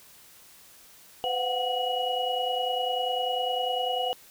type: tone cluster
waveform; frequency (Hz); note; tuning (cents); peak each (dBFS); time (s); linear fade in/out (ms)
sine; 503 / 720 / 750 / 2911; B4 / F#5 / F#5 / F#7; +32 / -47 / +23 / -29; -31; 1.24-4.13; 0
effects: white hiss -53 dBFS RMS until 4.3 s